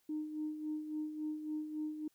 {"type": "tone with tremolo", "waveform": "sine", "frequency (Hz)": 306.4, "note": "D#4", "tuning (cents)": -27, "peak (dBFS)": -34, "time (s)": [0.09, 2.08], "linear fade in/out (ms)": 5, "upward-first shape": "sine", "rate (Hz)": 3.6, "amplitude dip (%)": 60, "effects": ["tanh soft clip ceiling -30 dBFS", "white hiss -75 dBFS RMS until 2.14 s"]}